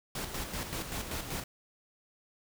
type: noise with tremolo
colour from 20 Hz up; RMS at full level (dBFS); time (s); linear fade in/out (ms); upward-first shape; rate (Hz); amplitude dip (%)
pink; -36; 0.15-1.44; 5; square; 5.2; 50
effects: none